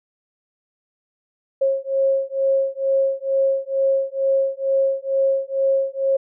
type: beating tone pair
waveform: sine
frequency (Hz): 540 / 542.2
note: C#5 / C#5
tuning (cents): -45 / -38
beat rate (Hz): 2.2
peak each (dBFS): -20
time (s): 1.61-6.17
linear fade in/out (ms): 10
effects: none